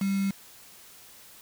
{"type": "tone with quantisation", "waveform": "sine", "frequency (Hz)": 196, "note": "G3", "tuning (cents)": 0, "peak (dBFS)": -24, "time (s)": [0.01, 0.31], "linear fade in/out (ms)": 5, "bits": 6, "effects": ["white hiss -51 dBFS RMS until 1.41 s"]}